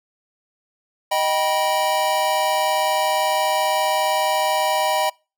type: chord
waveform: square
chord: Eb augmented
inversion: none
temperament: just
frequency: 622.3 / 777.8 / 972.3 Hz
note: Eb5 / G5 / B5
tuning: 0 / -14 / -27 cents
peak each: -23 dBFS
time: 1.11-5.1 s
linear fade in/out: 10 ms
effects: noise-tail reverb RT60 0.3 s tail -26 dB re dry